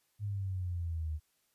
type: exponential sweep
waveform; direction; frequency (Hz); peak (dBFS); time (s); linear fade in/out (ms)
sine; down; 104.9 to 75.6; -33; 0.19-1.2; 50
effects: white hiss -75 dBFS RMS until 1.54 s + resampled to 32000 Hz